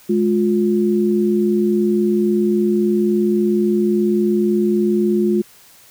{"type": "tone pair together", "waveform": "sine", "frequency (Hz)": [210.6, 354.2], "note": ["G#3", "F4"], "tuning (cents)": [24, 24], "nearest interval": "major sixth", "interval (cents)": 900, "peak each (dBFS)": -16, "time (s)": [0.09, 5.42], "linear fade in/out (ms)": 10, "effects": ["white hiss -47 dBFS RMS until 5.9 s"]}